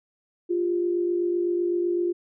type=tone pair together; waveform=sine; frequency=349.1 / 397 Hz; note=F4 / G4; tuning=-1 / +22 cents; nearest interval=major second; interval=223 cents; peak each=-22 / -31 dBFS; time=0.49-2.13 s; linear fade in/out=20 ms; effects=none